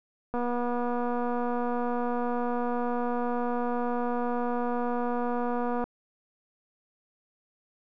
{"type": "click train", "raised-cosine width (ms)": 1, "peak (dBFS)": -18, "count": 1332, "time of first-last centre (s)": [0.34, 5.84], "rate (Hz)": 242, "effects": []}